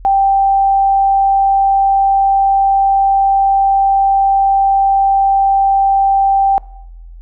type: tone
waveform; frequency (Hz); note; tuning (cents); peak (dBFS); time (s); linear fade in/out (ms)
sine; 784; G5; 0; -8; 0.05-6.58; 0
effects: noise-tail reverb RT60 0.9 s tail -22 dB re dry + added 42 Hz sine -31 dBFS peak until 7.21 s